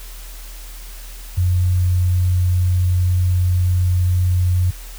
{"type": "tone with sample-and-hold", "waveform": "sine", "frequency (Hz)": 90.2, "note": "F#2", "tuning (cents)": -44, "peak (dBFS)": -13, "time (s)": [1.37, 4.71], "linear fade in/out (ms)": 10, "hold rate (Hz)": 11025, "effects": ["added 40 Hz sine -32 dBFS peak until 4.98 s", "white hiss -40 dBFS RMS until 4.98 s"]}